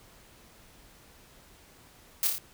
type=noise with echo; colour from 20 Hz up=blue; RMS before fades=-26 dBFS; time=2.23-2.27 s; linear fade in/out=0 ms; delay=28 ms; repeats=4; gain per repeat=-3 dB; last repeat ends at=2.382 s; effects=pink hiss -56 dBFS RMS until 2.53 s